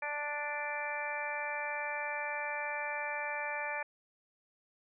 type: harmonic tone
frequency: 293.7 Hz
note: D4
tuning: in tune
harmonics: 2 / 3 / 4 / 5 / 6 / 7 / 8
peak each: -42 / -40 / -47 / -46 / -40 / -48 / -40 dBFS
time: 0.02-3.83 s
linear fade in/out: 5 ms
effects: none